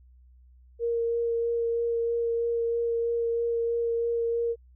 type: tone with vibrato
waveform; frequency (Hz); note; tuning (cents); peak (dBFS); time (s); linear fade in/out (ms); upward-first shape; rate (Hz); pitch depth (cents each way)
sine; 466.2; A#4; 0; -24; 0.79-4.56; 50; sine; 3.1; 10
effects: added 62 Hz sine -52 dBFS peak until 4.75 s